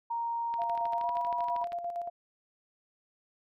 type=tone with pitch glide; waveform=sine; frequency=932.3 to 967.4 Hz; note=A#5 to B5; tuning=0 to -36 cents; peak=-30 dBFS; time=0.1-1.64 s; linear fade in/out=10 ms; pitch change=+64 cents; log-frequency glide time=0.96-1.1 s
type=click train; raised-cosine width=0.3 ms; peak=-29 dBFS; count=16; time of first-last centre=0.54-1.721 s; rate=12.7 Hz
type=tone with tremolo; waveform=sine; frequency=694 Hz; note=F5; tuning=11 cents flat; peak=-31 dBFS; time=0.58-2.1 s; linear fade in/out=20 ms; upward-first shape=square; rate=8.7 Hz; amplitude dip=50%
effects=none